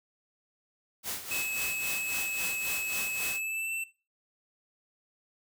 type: noise with tremolo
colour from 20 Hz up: white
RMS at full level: -34 dBFS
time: 1.03-3.41 s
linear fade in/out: 50 ms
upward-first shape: sine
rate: 3.7 Hz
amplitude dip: 70%
type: tone with pitch glide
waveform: square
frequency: 2582 to 2675 Hz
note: E7 to E7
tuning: -37 to +25 cents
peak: -32 dBFS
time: 1.31-3.84 s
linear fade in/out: 5 ms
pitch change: +62 cents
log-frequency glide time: 3.29-3.72 s
effects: noise-tail reverb RT60 0.3 s tail -19 dB re dry